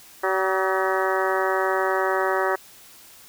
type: harmonic tone with a mistuned harmonic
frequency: 190.1 Hz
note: F#3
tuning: 47 cents sharp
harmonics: 2 / 3 / 4 / 5 / 6 / 7 / 8 / 9 / 10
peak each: -25 / -27 / -28 / -29 / -30 / -30 / -31 / -32 / -32 dBFS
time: 0.23-2.56 s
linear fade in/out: 10 ms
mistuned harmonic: 7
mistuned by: -64 cents
effects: white hiss -48 dBFS RMS until 3.28 s